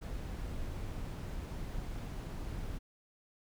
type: noise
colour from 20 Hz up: brown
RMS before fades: -40 dBFS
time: 0.01-2.79 s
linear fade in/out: 20 ms
effects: none